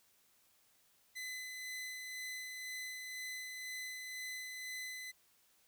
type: tone with tremolo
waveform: sawtooth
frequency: 2018 Hz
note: B6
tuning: 37 cents sharp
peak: -38 dBFS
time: 1.15-5.12 s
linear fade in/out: 20 ms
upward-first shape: sine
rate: 2 Hz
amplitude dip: 30%
effects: white hiss -71 dBFS RMS until 5.67 s